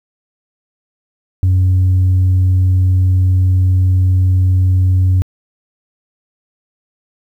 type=tone; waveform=sine; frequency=92.5 Hz; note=F#2; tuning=in tune; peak=-6 dBFS; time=1.43-5.22 s; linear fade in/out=0 ms; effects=tanh soft clip ceiling -7 dBFS + 8-bit